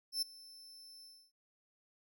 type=tone with ADSR envelope; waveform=40% pulse; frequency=5310 Hz; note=E8; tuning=12 cents sharp; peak=-30 dBFS; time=0.12-1.32 s; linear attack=100 ms; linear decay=11 ms; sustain=-22 dB; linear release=280 ms; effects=none